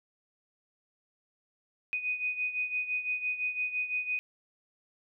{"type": "beating tone pair", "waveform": "sine", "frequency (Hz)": [2489, 2494.9], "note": ["D#7", "D#7"], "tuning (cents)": [0, 4], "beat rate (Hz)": 5.9, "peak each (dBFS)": [-31, -36], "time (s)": [1.93, 4.19], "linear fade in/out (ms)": 0, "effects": []}